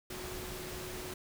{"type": "tone in noise", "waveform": "sine", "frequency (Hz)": 366, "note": "F#4", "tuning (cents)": -19, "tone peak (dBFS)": -45, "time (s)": [0.1, 1.14], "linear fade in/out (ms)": 5, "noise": "pink", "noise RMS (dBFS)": -43, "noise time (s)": [0.1, 1.14], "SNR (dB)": -5, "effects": []}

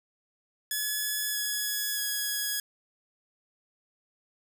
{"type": "tone with pitch steps", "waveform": "5% pulse", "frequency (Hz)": [1705, 1687.4, 1669.9], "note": ["G#6", "G#6", "G#6"], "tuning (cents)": [45, 27, 9], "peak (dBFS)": -18, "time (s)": [0.71, 2.6], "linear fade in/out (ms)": 2, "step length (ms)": 630, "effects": []}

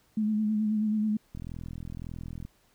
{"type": "tone with vibrato", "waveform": "sine", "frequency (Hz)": 214, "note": "A3", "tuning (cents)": -48, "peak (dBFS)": -24, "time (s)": [0.17, 1.17], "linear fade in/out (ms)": 5, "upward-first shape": "sine", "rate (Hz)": 9.3, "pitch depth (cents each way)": 34}
{"type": "click train", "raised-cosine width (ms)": 5, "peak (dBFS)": -27, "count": 47, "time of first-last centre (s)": [1.35, 2.45], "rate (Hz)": 41.8}
{"effects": ["pink hiss -66 dBFS RMS until 2.74 s"]}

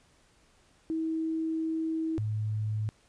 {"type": "tone pair in turn", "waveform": "sine", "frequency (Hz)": [321.6, 107.32], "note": ["E4", "A2"], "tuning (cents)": [-43, -43], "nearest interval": "octave + perfect fifth", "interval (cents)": 1900, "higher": "first", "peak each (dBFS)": -28, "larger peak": "neither", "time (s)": [[0.9, 2.18], [2.18, 2.89]], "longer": "first", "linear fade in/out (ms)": 0, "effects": ["pink hiss -64 dBFS RMS until 3.08 s", "resampled to 22050 Hz"]}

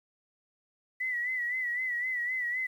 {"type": "tone with vibrato", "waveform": "sine", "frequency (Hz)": 1975.5, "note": "B6", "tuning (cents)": 0, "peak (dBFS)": -29, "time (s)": [1, 2.67], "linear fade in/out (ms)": 10, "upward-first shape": "sine", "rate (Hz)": 3.9, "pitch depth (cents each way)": 67, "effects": ["10-bit"]}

